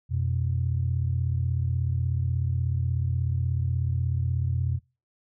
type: tone pair together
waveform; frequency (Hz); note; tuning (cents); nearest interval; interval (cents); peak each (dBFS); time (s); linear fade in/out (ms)
sine; 88.03 / 124.5; F2 / B2; +14 / +14; tritone; 600; -25 / -26; 0.09-4.8; 50
effects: noise-tail reverb RT60 0.3 s tail -23 dB re dry + tanh soft clip ceiling -15 dBFS